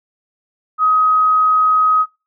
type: tone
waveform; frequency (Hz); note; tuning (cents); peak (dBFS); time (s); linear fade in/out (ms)
sine; 1262; D#6; +24; -10; 0.78-2.06; 50
effects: noise-tail reverb RT60 0.3 s tail -22 dB re dry